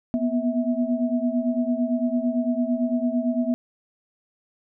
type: tone cluster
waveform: sine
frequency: 239.6 / 248.5 / 650 Hz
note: A#3 / B3 / E5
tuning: +48 / +11 / -24 cents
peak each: -24 / -24 / -29 dBFS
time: 0.14-3.54 s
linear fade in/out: 0 ms
effects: none